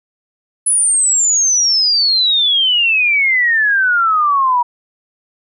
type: exponential sweep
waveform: sine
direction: down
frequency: 10160 to 950 Hz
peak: -10 dBFS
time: 0.66-4.63 s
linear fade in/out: 10 ms
effects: none